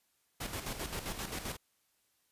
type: noise with tremolo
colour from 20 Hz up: pink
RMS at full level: -38 dBFS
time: 0.4-1.57 s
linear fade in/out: 10 ms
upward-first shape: square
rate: 7.6 Hz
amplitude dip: 55%
effects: white hiss -75 dBFS RMS until 2.31 s + resampled to 32000 Hz